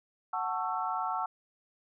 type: chord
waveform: sine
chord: F# minor seventh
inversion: none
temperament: just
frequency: 740 / 888 / 1110 / 1332 Hz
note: F#5 / A5 / C#6 / E6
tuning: 0 / +16 / +2 / +18 cents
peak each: -35 / -35 / -37 / -35 dBFS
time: 0.33-1.26 s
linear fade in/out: 5 ms
effects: none